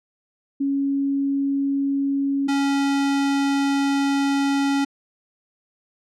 sine / square tone pair in turn, 277.2 / 278.3 Hz, C#4 / C#4, 0 / +7 cents, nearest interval unison, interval 7 cents, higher second, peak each -19 dBFS, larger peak neither, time 0.6-2.48 / 2.48-4.85 s, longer second, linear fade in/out 10 ms, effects low-pass 7000 Hz 12 dB/octave

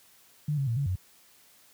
sine tone with pitch steps, 149.2 / 137.7 / 115.6 / 140.5 / 92.1 Hz, D3 / C#3 / A#2 / C#3 / F#2, +28 / -11 / -14 / +24 / -7 cents, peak -25 dBFS, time 0.48-0.955 s, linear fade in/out 5 ms, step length 95 ms, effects white hiss -59 dBFS RMS until 1.73 s + high-pass 60 Hz 12 dB/octave

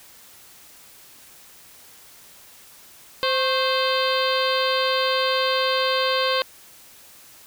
harmonic tone with a mistuned harmonic, 520 Hz, C5, 11 cents flat, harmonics 1 / 2 / 3 / 4 / 5 / 6 / 7 / 8 / 9, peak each -23 / -25 / -29 / -33 / -31 / -29 / -30 / -30 / -33 dBFS, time 3.23-6.42 s, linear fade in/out 0 ms, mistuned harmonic 2, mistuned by +72 cents, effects white hiss -48 dBFS RMS until 7.46 s

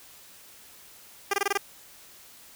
10% pulse tone bursts, 400 Hz, G4, 35 cents sharp, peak -14 dBFS, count 6, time 1.31-1.576 s, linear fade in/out 5 ms, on 26 ms, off 22 ms, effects white hiss -51 dBFS RMS until 2.55 s

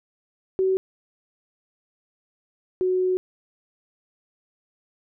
sine tone pair in turn, 378.6 / 369.1 Hz, F#4 / F#4, +40 / -4 cents, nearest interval unison, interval 44 cents, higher first, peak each -18 / -19 dBFS, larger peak first, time 0.59-0.77 / 2.81-3.17 s, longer second, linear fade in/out 0 ms, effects none

